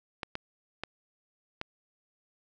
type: clicks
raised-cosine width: 0.3 ms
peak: -18 dBFS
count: 4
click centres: 0.232 / 0.354 / 0.836 / 1.614 s
effects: resampled to 16000 Hz + 8-bit